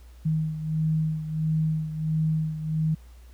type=beating tone pair; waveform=sine; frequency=157 / 158.5 Hz; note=D#3 / D#3; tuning=+16 / +32 cents; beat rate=1.5 Hz; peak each=-24 / -30 dBFS; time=0.25-2.95 s; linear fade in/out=10 ms; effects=added 60 Hz sine -45 dBFS peak until 3.33 s + pink hiss -60 dBFS RMS until 3.33 s